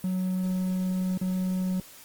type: tone with dropouts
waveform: triangle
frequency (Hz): 185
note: F#3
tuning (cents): 0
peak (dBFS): -23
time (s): 0.04-1.8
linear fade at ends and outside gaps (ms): 2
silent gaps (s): 1.176-1.213
effects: white hiss -49 dBFS RMS until 2.04 s + Opus 24 kbps